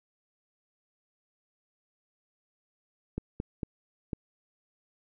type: clicks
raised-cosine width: 3 ms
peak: -19 dBFS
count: 4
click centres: 3.18 / 3.401 / 3.632 / 4.132 s
effects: none